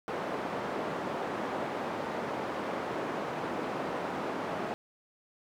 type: band-pass noise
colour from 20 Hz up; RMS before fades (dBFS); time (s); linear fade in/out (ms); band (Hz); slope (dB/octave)
white; -35; 0.08-4.74; 0; 190 to 870; 12
effects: none